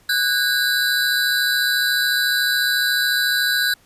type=tone cluster; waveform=square; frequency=1491 / 1625 / 3979 Hz; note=F#6 / G#6 / B7; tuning=+13 / -38 / +12 cents; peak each=-22 dBFS; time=0.09-3.74 s; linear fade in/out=5 ms; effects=pink hiss -55 dBFS RMS until 3.85 s + resampled to 32000 Hz